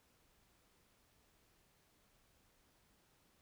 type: silence
effects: pink hiss -73 dBFS RMS until 3.41 s